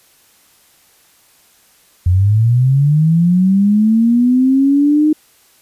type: linear sweep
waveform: sine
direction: up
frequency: 86.3 to 309.5 Hz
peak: -8 dBFS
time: 2.06-5.13 s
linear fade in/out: 5 ms
effects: white hiss -51 dBFS RMS until 5.61 s + resampled to 32000 Hz